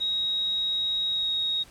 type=tone with pitch glide; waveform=sine; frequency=3791 to 3765 Hz; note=A#7 to A#7; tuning=+28 to +16 cents; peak=-24 dBFS; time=0-1.64 s; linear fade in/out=20 ms; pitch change=-12 cents; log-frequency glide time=1.1-1.3 s; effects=pink hiss -52 dBFS RMS until 1.7 s + low-pass 12000 Hz 12 dB/octave